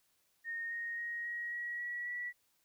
sine tone with pitch steps, 1847 / 1863.1 / 1879.3 / 1895.6 / 1912.1 / 1928.8 / 1945.6 Hz, A#6 / A#6 / A#6 / A#6 / A#6 / B6 / B6, -16 / -1 / +14 / +28 / +43 / -41 / -26 cents, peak -37 dBFS, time 0.44-2.33 s, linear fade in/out 50 ms, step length 270 ms, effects white hiss -75 dBFS RMS until 2.64 s

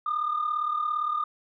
sine tone pair together, 1207 / 1244.5 Hz, D6 / D#6, +47 / 0 cents, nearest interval minor second, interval 53 cents, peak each -25 / -30 dBFS, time 0.06-1.24 s, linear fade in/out 5 ms, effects tanh soft clip ceiling -20 dBFS

